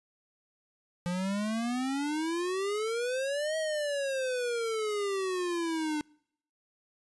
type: exponential two-way sweep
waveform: square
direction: up then down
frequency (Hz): 173.5 to 640 to 298.1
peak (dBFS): -30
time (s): 1.06-6.01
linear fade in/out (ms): 0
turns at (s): 3.57
effects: noise-tail reverb RT60 0.7 s tail -26 dB re dry + resampled to 24000 Hz